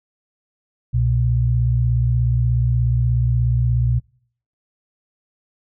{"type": "tone pair together", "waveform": "sine", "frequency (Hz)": [63.89, 120.6], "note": ["C2", "B2"], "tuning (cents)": [-41, -41], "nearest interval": "major seventh", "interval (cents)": 1100, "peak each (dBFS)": [-20, -16], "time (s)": [0.93, 4], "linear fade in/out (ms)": 20, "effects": ["noise-tail reverb RT60 0.6 s tail -26 dB re dry"]}